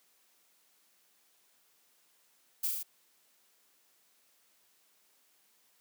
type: noise with echo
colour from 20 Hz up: violet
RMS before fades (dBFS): -31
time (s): 2.63-2.68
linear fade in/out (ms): 10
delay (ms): 38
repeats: 4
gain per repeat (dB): -2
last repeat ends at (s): 2.832
effects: white hiss -69 dBFS RMS until 5.8 s + high-pass 200 Hz 12 dB/octave